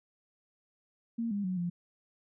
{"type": "tone with pitch steps", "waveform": "sine", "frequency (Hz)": [230.8, 202.6, 184.4, 174.4], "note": ["A#3", "G#3", "F#3", "F3"], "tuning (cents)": [-17, -43, -6, -2], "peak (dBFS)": -30, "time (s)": [1.18, 1.7], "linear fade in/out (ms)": 10, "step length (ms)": 130, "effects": []}